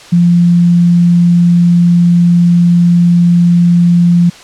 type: tone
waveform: sine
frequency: 173.3 Hz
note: F3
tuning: 13 cents flat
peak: -4 dBFS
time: 0.12-4.3 s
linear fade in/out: 10 ms
effects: white hiss -34 dBFS RMS until 4.43 s + low-pass 6000 Hz 12 dB/octave